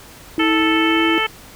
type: tone with pitch glide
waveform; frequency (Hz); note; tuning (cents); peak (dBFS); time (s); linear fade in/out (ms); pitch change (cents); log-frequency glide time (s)
sine; 321.9 to 329; E4 to E4; -41 to -3; -16; 0.38-1.18; 0; +38; 0.67-1.03
type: harmonic tone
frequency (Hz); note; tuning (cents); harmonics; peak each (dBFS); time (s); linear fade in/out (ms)
439.4; A4; -2; 1 / 2 / 3 / 4 / 5 / 6 / 7; -26 / -25 / -23 / -25 / -22 / -26 / -23; 0.39-1.27; 10
effects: pink hiss -41 dBFS RMS until 1.55 s